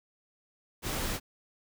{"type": "noise", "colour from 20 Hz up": "pink", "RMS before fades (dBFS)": -33, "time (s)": [0.82, 1.2], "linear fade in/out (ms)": 50, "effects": []}